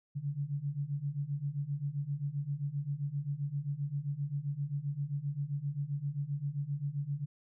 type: beating tone pair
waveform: sine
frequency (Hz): 138.59 / 146.19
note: C#3 / D3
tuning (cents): 0 / -8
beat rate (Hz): 7.6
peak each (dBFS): -37 / -35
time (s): 0.15-7.26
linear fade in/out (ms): 20
effects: none